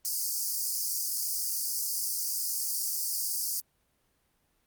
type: high-pass noise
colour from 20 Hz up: pink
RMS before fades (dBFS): -31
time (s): 0.05-3.6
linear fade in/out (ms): 0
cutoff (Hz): 4700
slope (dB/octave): 96
effects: pink hiss -72 dBFS RMS until 4.66 s + Opus 32 kbps